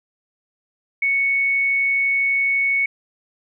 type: tone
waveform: sine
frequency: 2217 Hz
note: C#7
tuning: in tune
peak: -16 dBFS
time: 1.02-2.86 s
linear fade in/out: 5 ms
effects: none